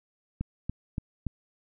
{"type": "click train", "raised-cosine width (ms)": 5, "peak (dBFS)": -18, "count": 4, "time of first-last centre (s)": [0.41, 1.267], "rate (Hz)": 3.5, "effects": []}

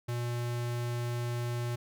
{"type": "tone", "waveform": "square", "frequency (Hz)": 120.1, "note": "B2", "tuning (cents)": -48, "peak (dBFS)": -32, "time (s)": [0.08, 1.76], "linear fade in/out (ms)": 10, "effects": []}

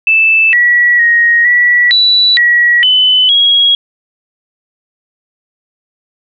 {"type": "tone with pitch steps", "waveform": "sine", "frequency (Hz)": [2637, 1934, 1878, 1945, 3951, 1920, 3018, 3306], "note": ["E7", "B6", "A#6", "B6", "B7", "B6", "F#7", "G#7"], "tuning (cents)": [0, -37, 12, -27, 0, -49, 34, -9], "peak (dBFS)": -5, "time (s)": [0.07, 3.75], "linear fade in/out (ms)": 2, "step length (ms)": 460, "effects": []}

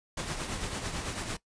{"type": "noise with tremolo", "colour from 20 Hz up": "pink", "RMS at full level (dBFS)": -33, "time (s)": [0.17, 1.37], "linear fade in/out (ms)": 5, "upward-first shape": "triangle", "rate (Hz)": 9, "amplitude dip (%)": 55, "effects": ["noise-tail reverb RT60 0.1 s tail -18 dB re dry", "resampled to 22050 Hz"]}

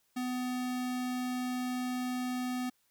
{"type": "tone", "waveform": "square", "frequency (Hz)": 250.8, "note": "B3", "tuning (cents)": 27, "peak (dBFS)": -33, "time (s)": [0.16, 2.7], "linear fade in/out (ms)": 10, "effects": ["white hiss -73 dBFS RMS until 2.9 s"]}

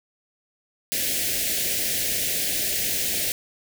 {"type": "band-stop noise", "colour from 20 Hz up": "white", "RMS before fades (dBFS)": -25, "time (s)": [0.92, 3.32], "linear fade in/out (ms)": 0, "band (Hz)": [690, 1700], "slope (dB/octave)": 48, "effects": []}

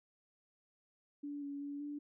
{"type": "tone with pitch steps", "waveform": "sine", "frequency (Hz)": [288.6, 283.1, 285.6, 291.4], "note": ["D4", "C#4", "D4", "D4"], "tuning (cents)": [-30, 37, -48, -13], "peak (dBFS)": -40, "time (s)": [1.23, 1.99], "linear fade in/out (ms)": 10, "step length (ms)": 190, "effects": []}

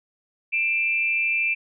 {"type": "tone pair together", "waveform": "sine", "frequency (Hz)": [2370, 2637], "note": ["D7", "E7"], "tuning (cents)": [15, 0], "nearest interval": "major second", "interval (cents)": 185, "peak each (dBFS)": [-22, -24], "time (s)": [0.52, 1.55], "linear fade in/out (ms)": 20, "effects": []}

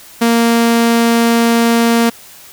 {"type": "tone", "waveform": "sawtooth", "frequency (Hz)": 232.3, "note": "A#3", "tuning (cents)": -6, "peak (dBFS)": -5, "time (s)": [0.21, 2.1], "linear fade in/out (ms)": 10, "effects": ["white hiss -38 dBFS RMS until 2.52 s"]}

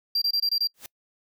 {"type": "tone bursts", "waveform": "triangle", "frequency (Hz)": 4733, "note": "D8", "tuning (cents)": 13, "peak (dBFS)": -20, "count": 6, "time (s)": [0.15, 0.673], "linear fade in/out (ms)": 5, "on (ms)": 68, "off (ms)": 23}
{"type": "noise with exponential growth", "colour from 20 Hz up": "white", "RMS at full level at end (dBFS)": -36, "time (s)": [0.74, 0.86], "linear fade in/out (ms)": 1, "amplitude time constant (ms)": 26}
{"effects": ["noise-tail reverb RT60 0.1 s tail -26 dB re dry"]}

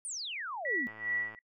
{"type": "exponential sweep", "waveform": "sine", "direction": "down", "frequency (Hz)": [9690, 221.7], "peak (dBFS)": -36, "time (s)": [0.05, 0.87], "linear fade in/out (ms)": 0}
{"type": "tone with tremolo", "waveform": "sine", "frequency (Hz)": 1946, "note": "B6", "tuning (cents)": -26, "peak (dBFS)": -29, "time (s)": [0.65, 1.39], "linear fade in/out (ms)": 2, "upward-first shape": "sine", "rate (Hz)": 2.5, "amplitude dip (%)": 95}
{"type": "click train", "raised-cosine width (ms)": 0.5, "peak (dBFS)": -35, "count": 52, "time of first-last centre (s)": [0.88, 1.348], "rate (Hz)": 109}
{"effects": ["noise-tail reverb RT60 0.1 s tail -22 dB re dry"]}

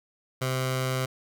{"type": "tone with notch filter", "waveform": "15% pulse", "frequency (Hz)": 130, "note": "C3", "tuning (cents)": -11, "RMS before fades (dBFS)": -28, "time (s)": [0.41, 1.06], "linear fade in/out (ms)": 10, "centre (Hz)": 300, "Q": 1, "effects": []}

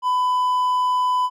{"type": "tone", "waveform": "triangle", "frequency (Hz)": 1001, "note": "B5", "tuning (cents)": 23, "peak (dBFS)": -15, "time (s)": [0.02, 1.3], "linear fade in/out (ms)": 50, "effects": []}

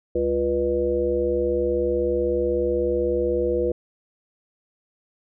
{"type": "harmonic tone with a mistuned harmonic", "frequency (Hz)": 70, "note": "C#2", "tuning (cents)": 18, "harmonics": [1, 3, 5, 7, 9], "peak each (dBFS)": [-30, -34, -24, -22, -33], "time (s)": [0.15, 3.72], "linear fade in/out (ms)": 5, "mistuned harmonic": 9, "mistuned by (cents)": -67, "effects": []}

